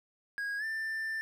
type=tone with pitch glide; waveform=triangle; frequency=1642 to 1780.3 Hz; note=G#6 to A6; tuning=-20 to +20 cents; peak=-31 dBFS; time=0.38-1.21 s; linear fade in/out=0 ms; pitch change=+140 cents; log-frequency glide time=0.58-0.64 s; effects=none